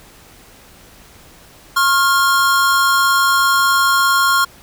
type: tone pair together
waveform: square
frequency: 1082 / 1399 Hz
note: C#6 / F6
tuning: -42 / +3 cents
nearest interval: major third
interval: 445 cents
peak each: -15 dBFS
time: 1.76-4.45 s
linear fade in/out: 10 ms
effects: pink hiss -44 dBFS RMS until 4.62 s